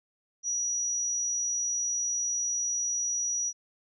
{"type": "tone", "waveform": "sine", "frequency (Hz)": 5820, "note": "F#8", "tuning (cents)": -29, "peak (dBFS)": -27, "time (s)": [0.43, 3.53], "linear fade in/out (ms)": 50, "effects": []}